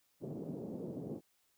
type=band-pass noise; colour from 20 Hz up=pink; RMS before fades=-43 dBFS; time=0.2-1.21 s; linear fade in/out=50 ms; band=150 to 490 Hz; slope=24 dB/octave; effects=white hiss -75 dBFS RMS until 1.57 s